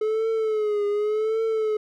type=tone with vibrato; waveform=triangle; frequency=428.7 Hz; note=A4; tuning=45 cents flat; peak=-19 dBFS; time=0.01-1.77 s; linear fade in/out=5 ms; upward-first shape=triangle; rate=0.88 Hz; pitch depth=86 cents each way; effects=none